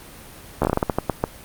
slowing click train, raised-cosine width 1 ms, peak -4 dBFS, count 12, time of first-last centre 0.62-1.239 s, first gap 13 ms, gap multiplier 1.27, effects pink hiss -42 dBFS RMS until 1.44 s + Opus 32 kbps

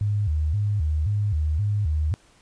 sine tone with vibrato, 89.1 Hz, F2, 35 cents sharp, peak -20 dBFS, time 0.01-2.14 s, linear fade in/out 0 ms, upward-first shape square, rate 1.9 Hz, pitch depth 260 cents each way, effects pink hiss -57 dBFS RMS until 2.41 s + resampled to 22050 Hz

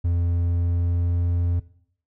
triangle tone with pitch glide, 86.2 to 86.85 Hz, F2 to F2, -22 to -9 cents, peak -17 dBFS, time 0.04-1.6 s, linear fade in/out 10 ms, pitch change +13 cents, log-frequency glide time 0.35-1.23 s, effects noise-tail reverb RT60 0.6 s tail -17 dB re dry

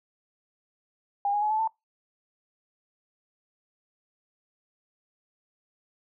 sine tone with pitch steps, 807 / 826.8 / 847.1 / 867.9 / 889.2 Hz, G#5 / G#5 / G#5 / A5 / A5, -50 / -8 / +34 / -24 / +18 cents, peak -23 dBFS, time 1.25-1.675 s, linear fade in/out 2 ms, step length 85 ms, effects noise-tail reverb RT60 0.2 s tail -24 dB re dry

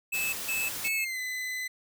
square tone bursts, 2610 Hz, E7, 18 cents flat, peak -29 dBFS, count 3, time 0.12-1.05 s, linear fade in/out 10 ms, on 210 ms, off 150 ms
white noise, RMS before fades -36 dBFS, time 0.13-0.89 s, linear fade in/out 20 ms
40% pulse tone with pitch glide, 2200 to 2017 Hz, C#7 to B6, -14 to +36 cents, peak -31 dBFS, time 0.84-1.68 s, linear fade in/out 10 ms, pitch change -150 cents, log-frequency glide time 0.95-1.19 s
effects none

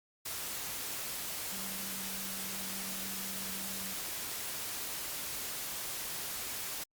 sine tone in noise, 192.4 Hz, G3, 32 cents flat, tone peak -47 dBFS, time 1.52-3.94 s, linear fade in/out 10 ms, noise white, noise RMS -39 dBFS, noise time 0.25-6.84 s, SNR -11 dB, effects Opus 48 kbps

